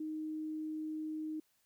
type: tone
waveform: sine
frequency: 311.1 Hz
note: D#4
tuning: in tune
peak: -37 dBFS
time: 0-1.4 s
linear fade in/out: 5 ms
effects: white hiss -75 dBFS RMS until 1.65 s